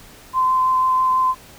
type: tone with vibrato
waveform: sine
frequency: 1032 Hz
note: C6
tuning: 24 cents flat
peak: -14 dBFS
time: 0.33-1.35 s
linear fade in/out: 50 ms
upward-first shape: sine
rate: 6.1 Hz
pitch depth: 9 cents each way
effects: pink hiss -44 dBFS RMS until 1.58 s